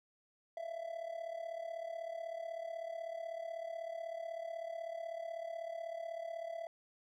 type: tone with amplitude modulation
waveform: triangle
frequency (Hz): 666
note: E5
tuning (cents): +18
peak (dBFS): -35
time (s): 0.57-6.67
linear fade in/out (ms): 2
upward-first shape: sine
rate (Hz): 36.1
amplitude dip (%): 75
effects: none